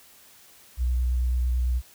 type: tone with vibrato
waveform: sine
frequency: 61.8 Hz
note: B1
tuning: 2 cents sharp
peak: -21 dBFS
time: 0.77-1.82 s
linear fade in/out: 50 ms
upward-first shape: sine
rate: 9 Hz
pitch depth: 21 cents each way
effects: white hiss -53 dBFS RMS until 1.94 s